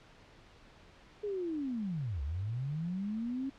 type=linear two-way sweep; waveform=sine; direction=down then up; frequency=425.7 to 65.41 to 275.5 Hz; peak=-33 dBFS; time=1.23-3.5 s; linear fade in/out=10 ms; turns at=2.22 s; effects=pink hiss -58 dBFS RMS until 3.58 s + low-pass 4000 Hz 12 dB/octave